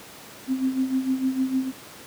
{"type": "tone with tremolo", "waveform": "sine", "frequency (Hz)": 262, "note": "C4", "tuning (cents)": 2, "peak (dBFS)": -18, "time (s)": [0.47, 1.72], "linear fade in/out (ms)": 50, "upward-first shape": "sine", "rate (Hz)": 6.6, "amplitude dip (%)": 70, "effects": ["pink hiss -43 dBFS RMS until 2.06 s", "high-pass 150 Hz 12 dB/octave"]}